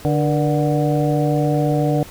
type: harmonic tone with a mistuned harmonic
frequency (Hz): 147.7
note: D3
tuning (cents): +10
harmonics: 1 / 2 / 3 / 4 / 5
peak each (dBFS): -18 / -21 / -23 / -24 / -25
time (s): 0.05-2.03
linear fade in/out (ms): 0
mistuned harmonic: 3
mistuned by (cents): +120
effects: pink hiss -40 dBFS RMS until 2.1 s